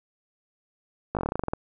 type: slowing click train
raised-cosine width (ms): 1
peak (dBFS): -13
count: 13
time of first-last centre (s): 1.15-1.535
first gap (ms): 18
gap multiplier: 1.1
effects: none